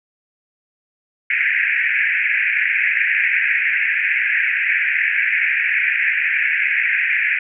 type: band-pass noise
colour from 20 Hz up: white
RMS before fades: -18 dBFS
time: 1.3-7.39 s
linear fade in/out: 5 ms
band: 1600 to 2500 Hz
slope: 96 dB/octave
effects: none